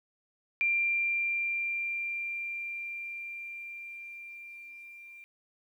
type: tone with level ramp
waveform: sine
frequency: 2376 Hz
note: D7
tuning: 20 cents sharp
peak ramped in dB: -24 to -47 dBFS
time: 0.61-5.24 s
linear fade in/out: 0 ms
effects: 11-bit